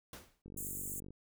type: noise with exponential decay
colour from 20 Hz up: pink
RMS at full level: -45 dBFS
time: 0.13-0.42 s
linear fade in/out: 2 ms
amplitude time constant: 62 ms
type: click train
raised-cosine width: 3 ms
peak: -37 dBFS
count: 32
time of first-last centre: 0.46-1.106 s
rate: 48 Hz
type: high-pass noise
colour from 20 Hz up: pink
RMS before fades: -42 dBFS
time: 0.57-1 s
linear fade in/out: 5 ms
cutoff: 6900 Hz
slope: 96 dB/octave
effects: none

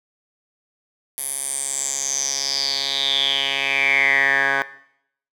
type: tone with band-pass filter sweep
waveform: 10% pulse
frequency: 137.3 Hz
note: C#3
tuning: 16 cents flat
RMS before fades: -21 dBFS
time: 1.18-4.62 s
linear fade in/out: 0 ms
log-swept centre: 11000 to 1500 Hz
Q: 7.8
effects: noise-tail reverb RT60 0.7 s tail -17 dB re dry

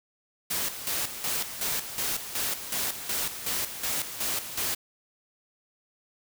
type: noise with tremolo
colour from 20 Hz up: white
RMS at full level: -29 dBFS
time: 0.5-4.75 s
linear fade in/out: 10 ms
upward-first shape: square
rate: 2.7 Hz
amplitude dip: 65%
effects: none

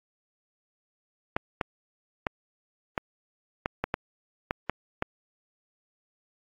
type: clicks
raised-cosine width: 0.5 ms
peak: -11 dBFS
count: 10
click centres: 1.365 / 1.612 / 2.268 / 2.978 / 3.659 / 3.84 / 3.941 / 4.509 / 4.696 / 5.024 s
effects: AAC 32 kbps

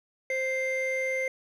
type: tone pair together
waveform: triangle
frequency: 523.2 / 2093 Hz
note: C5 / C7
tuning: 0 / 0 cents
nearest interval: 2 octaves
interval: 2400 cents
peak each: -27 / -27 dBFS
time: 0.3-1.28 s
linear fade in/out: 2 ms
effects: tanh soft clip ceiling -18 dBFS

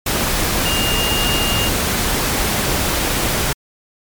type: tone in noise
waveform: sine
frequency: 2826 Hz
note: F7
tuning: 20 cents sharp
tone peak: -20 dBFS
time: 0.65-1.69 s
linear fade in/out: 5 ms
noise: pink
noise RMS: -18 dBFS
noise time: 0.06-3.53 s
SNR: -5 dB
effects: MP3 96 kbps

